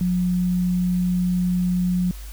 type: tone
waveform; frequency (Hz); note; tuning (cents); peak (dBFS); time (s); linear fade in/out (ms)
sine; 180; F#3; -47; -18; 0.01-2.11; 0
effects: added 50 Hz sine -33 dBFS peak until 2.32 s + white hiss -45 dBFS RMS until 2.32 s